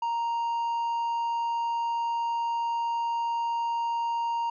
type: tone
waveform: triangle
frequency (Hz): 932.3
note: A#5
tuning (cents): 0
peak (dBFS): -24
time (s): 0.02-4.5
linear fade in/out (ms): 5
effects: resampled to 16000 Hz